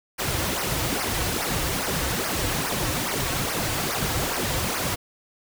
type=noise with flanger; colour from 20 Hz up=pink; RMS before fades=-26 dBFS; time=0.18-4.96 s; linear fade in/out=20 ms; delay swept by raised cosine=0.26 to 5.06 ms; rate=2.4 Hz; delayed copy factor=-0.8; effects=none